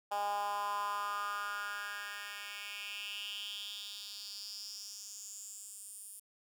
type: tone with high-pass filter sweep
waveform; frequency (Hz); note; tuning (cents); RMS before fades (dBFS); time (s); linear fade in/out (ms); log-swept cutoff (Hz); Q
10% pulse; 204.1; G#3; -30; -41; 0.11-6.2; 10; 760 to 10000; 4.7
effects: none